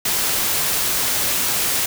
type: noise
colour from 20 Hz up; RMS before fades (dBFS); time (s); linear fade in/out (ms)
white; -20; 0.05-1.86; 5
effects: none